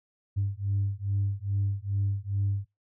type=beating tone pair; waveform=sine; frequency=98.4 / 100.8 Hz; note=G2 / G2; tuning=+7 / +49 cents; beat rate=2.4 Hz; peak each=-28 dBFS; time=0.36-2.66 s; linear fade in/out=20 ms; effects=noise-tail reverb RT60 0.2 s tail -24 dB re dry + tanh soft clip ceiling -20 dBFS